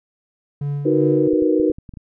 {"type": "tone with tremolo", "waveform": "triangle", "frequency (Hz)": 143.4, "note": "D3", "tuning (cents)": -41, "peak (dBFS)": -18, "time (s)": [0.61, 1.28], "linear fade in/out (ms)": 5, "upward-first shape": "sine", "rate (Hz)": 2.7, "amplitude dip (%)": 45}
{"type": "chord", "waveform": "sine", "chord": "B major seventh", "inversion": "first", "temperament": "equal", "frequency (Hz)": [311.1, 370, 466.2, 493.9], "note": ["D#4", "F#4", "A#4", "B4"], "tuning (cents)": [0, 0, 0, 0], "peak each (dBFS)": [-17, -20, -21, -22], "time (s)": [0.85, 1.72], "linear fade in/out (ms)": 10}
{"type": "clicks", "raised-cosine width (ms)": 5, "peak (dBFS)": -24, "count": 8, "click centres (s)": [1.334, 1.423, 1.599, 1.7, 1.785, 1.892, 1.938, 1.972]}
{"effects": []}